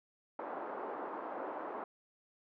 white band-pass noise, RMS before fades -42 dBFS, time 0.39-1.84 s, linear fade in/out 2 ms, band 290 to 1100 Hz, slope 24 dB/octave, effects none

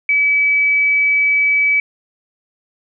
sine tone, 2290 Hz, D7, 44 cents flat, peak -11 dBFS, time 0.09-1.8 s, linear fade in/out 2 ms, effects none

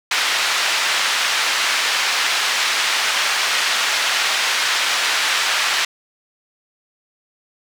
pink band-pass noise, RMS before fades -19 dBFS, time 0.11-5.85 s, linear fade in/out 5 ms, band 1400 to 5200 Hz, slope 12 dB/octave, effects none

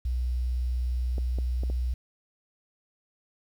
sine tone, 61.74 Hz, B1, in tune, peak -25 dBFS, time 0.05-1.94 s, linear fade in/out 5 ms
clicks, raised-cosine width 2 ms, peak -24 dBFS, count 4, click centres 1.182 / 1.386 / 1.635 / 1.7 s
effects 9-bit

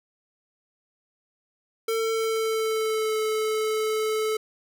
square tone with pitch glide, 449.3 to 434.5 Hz, A4 to A4, +36 to -22 cents, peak -24 dBFS, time 1.88-4.37 s, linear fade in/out 5 ms, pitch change -58 cents, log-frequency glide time 2.05-3.18 s, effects none

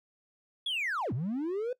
triangle linear two-way sweep, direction down then up, 3449 to 103.83 to 511 Hz, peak -27 dBFS, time 0.66-1.73 s, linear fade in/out 5 ms, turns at 1.13 s, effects noise-tail reverb RT60 0.1 s tail -22 dB re dry + tanh soft clip ceiling -25 dBFS

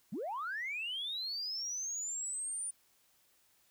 sine linear sweep, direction up, 156.2 to 9397 Hz, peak -35 dBFS, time 0.12-2.71 s, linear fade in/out 10 ms, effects tanh soft clip ceiling -32 dBFS + white hiss -70 dBFS RMS until 3.7 s

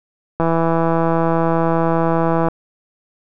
click train, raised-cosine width 1 ms, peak -4 dBFS, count 345, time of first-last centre 0.4-2.485 s, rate 165 Hz, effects none

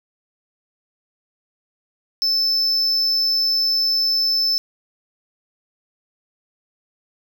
triangle tone, 5270 Hz, E8, 1 cent flat, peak -15 dBFS, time 2.22-4.58 s, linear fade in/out 0 ms, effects none

